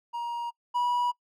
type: tone pair in turn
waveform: triangle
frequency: 946 / 972.6 Hz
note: A#5 / B5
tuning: +25 / -27 cents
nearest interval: unison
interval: 48 cents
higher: second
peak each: -28 / -22 dBFS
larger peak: second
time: 0.13-0.51 / 0.74-1.12 s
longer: neither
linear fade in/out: 20 ms
effects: noise-tail reverb RT60 0.1 s tail -25 dB re dry